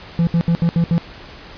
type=tone bursts at uneven times; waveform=triangle; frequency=168.6 Hz; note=E3; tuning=39 cents sharp; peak=-10 dBFS; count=6; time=0.19-0.27 / 0.34-0.41 / 0.48-0.55 / 0.62-0.69 / 0.76-0.84 / 0.91-0.98 s; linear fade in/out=0 ms; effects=pink hiss -38 dBFS RMS until 1.57 s + resampled to 11025 Hz